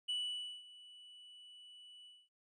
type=tone with ADSR envelope; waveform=triangle; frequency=2960 Hz; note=F#7; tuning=in tune; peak=-33 dBFS; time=0.08-2.29 s; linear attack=15 ms; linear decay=530 ms; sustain=-20 dB; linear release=230 ms; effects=resampled to 22050 Hz